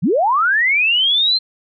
sine linear sweep, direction up, 123.47 to 4186 Hz, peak -12 dBFS, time 0.02-1.39 s, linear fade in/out 20 ms, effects none

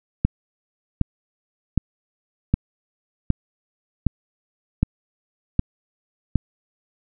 click train, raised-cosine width 5 ms, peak -4 dBFS, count 9, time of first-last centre 0.25-6.357 s, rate 1.31 Hz, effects none

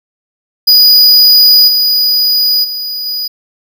square tone with level steps, 4931 Hz, D#8, 16 cents flat, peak -3 / -8 / -17 / -15 dBFS, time 0.67-3.28 s, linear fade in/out 10 ms, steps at 1.67 / 2.63 / 3.05 s, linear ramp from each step 20 ms, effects none

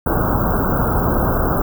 pink band-stop noise, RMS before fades -17 dBFS, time 0.06-1.62 s, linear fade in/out 5 ms, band 1500 to 15000 Hz, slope 96 dB/octave, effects none

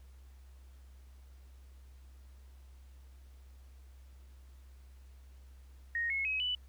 sine tone with pitch steps, 1864.7 / 2179 / 2547 / 2977 Hz, A#6 / C#7 / D#7 / F#7, 0 / -30 / +40 / +10 cents, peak -31 dBFS, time 5.95-6.55 s, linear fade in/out 2 ms, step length 150 ms, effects added 65 Hz sine -52 dBFS peak until 6.68 s + pink hiss -69 dBFS RMS until 6.68 s

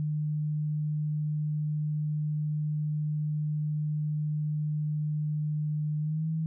sine tone with pitch glide, 151.2 to 159.82 Hz, D#3 to D#3, -49 to +47 cents, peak -27 dBFS, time 0-6.46 s, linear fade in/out 0 ms, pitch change +96 cents, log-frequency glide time 6-6.28 s, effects none

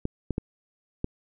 clicks, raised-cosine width 3 ms, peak -14 dBFS, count 4, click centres 0.054 / 0.307 / 0.381 / 1.044 s, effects none

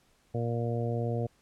harmonic tone, 117.7 Hz, A#2, 17 cents sharp, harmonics 1 / 2 / 3 / 4 / 5 / 6, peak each -30 / -37 / -40 / -35 / -39 / -41 dBFS, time 0.34-1.27 s, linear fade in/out 10 ms, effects pink hiss -67 dBFS RMS until 1.41 s + low-pass 11000 Hz 12 dB/octave

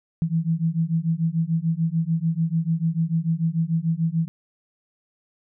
sine beating tone pair, 160.7 / 167.5 Hz, E3 / E3, -44 / +28 cents, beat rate 6.8 Hz, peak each -23 dBFS, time 0.22-4.28 s, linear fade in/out 0 ms, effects none

